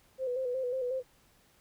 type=tone with vibrato; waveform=sine; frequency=508 Hz; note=B4; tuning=49 cents sharp; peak=-30 dBFS; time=0.18-1.03 s; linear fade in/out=50 ms; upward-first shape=square; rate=5.5 Hz; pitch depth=52 cents each way; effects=pink hiss -65 dBFS RMS until 1.6 s